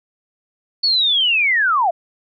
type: linear sweep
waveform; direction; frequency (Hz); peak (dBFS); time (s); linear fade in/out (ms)
sine; down; 4500 to 633; -13; 0.83-1.91; 10
effects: none